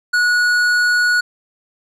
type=tone with tanh clipping; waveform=sine; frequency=1460 Hz; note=F#6; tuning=24 cents flat; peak=-14 dBFS; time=0.13-1.21 s; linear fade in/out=10 ms; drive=12 dB; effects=none